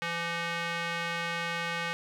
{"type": "tone with band-pass filter", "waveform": "square", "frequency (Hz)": 169.4, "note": "E3", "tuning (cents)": 48, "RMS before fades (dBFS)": -33, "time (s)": [0.02, 1.93], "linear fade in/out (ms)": 0, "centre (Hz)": 2100, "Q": 1.3, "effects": []}